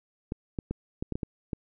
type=clicks; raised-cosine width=3 ms; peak=-18 dBFS; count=8; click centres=0.321 / 0.588 / 0.71 / 1.025 / 1.123 / 1.155 / 1.232 / 1.532 s; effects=none